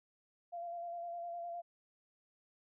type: tone with vibrato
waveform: sine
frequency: 689 Hz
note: F5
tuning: 24 cents flat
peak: -40 dBFS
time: 0.52-1.62 s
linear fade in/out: 20 ms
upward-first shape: square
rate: 9.8 Hz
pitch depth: 20 cents each way
effects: none